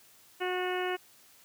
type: harmonic tone with a mistuned harmonic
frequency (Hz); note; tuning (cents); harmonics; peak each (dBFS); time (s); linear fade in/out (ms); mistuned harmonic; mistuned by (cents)
364.9; F#4; -24; 1 / 2 / 3 / 4 / 5 / 6 / 7 / 8; -32 / -36 / -41 / -40 / -40 / -43 / -44 / -42; 0.4-0.97; 20; 5; -17
effects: white hiss -59 dBFS RMS until 1.44 s + high-pass 60 Hz 12 dB/octave